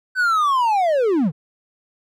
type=linear sweep; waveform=triangle; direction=down; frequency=1537 to 132.5 Hz; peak=-13 dBFS; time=0.15-1.32 s; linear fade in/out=50 ms; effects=none